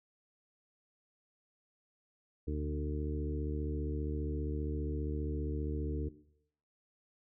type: harmonic tone with a mistuned harmonic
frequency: 75 Hz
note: D2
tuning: 37 cents sharp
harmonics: 1 / 2 / 3 / 4 / 5 / 6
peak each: -35 / -43 / -45 / -40 / -45 / -43 dBFS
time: 2.47-6.09 s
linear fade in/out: 10 ms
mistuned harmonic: 2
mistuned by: -22 cents
effects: noise-tail reverb RT60 0.7 s tail -17 dB re dry